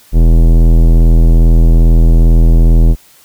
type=tone with tanh clipping; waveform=sine; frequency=41.2 Hz; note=E1; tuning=in tune; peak=-5 dBFS; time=0.12-2.96 s; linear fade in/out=50 ms; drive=18 dB; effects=white hiss -44 dBFS RMS until 3.24 s